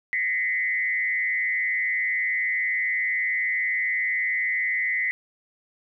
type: tone with frequency modulation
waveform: sine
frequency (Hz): 2016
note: B6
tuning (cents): +35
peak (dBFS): -22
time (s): 0.13-5.11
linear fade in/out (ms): 0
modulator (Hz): 147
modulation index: 0.81
effects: none